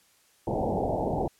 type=low-pass noise; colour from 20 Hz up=white; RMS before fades=-28 dBFS; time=0.47-1.28 s; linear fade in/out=5 ms; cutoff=860 Hz; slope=96 dB/octave; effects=white hiss -63 dBFS RMS until 1.39 s + low-pass 12000 Hz 12 dB/octave